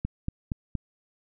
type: click train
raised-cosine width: 5 ms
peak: -16 dBFS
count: 4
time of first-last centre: 0.05-0.753 s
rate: 4.27 Hz
effects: none